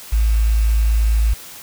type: tone with quantisation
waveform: sine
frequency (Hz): 54.6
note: A1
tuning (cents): -13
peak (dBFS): -12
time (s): 0.12-1.34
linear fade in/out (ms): 10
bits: 6
effects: white hiss -37 dBFS RMS until 1.62 s